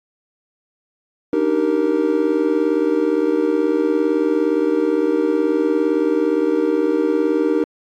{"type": "chord", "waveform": "triangle", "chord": "Eb major seventh", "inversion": "third", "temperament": "just", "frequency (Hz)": [291.7, 311.1, 388.9, 466.7], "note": ["D4", "Eb4", "G4", "Bb4"], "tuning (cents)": [-12, 0, -14, 2], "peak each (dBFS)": [-22, -17, -19, -18], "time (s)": [1.33, 7.64], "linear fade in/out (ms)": 2, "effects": ["AAC 48 kbps"]}